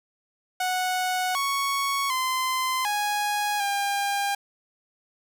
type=tone with pitch steps; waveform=sawtooth; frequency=737 / 1110 / 1033 / 829 / 803 Hz; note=F#5 / C#6 / C6 / G#5 / G5; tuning=-7 / +2 / -22 / -3 / +41 cents; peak=-20 dBFS; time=0.6-4.35 s; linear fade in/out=5 ms; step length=750 ms; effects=none